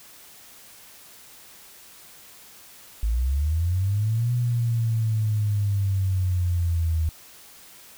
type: linear two-way sweep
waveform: sine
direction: up then down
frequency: 52.4 to 122.5 to 78.8 Hz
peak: -20 dBFS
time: 3.03-7.09 s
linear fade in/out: 0 ms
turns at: 4.33 s
effects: white hiss -48 dBFS RMS until 7.97 s